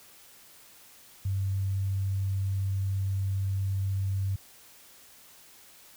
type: tone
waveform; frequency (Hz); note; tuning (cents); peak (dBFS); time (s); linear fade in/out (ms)
sine; 97.1; G2; -16; -26; 1.25-4.36; 5
effects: white hiss -54 dBFS RMS until 5.96 s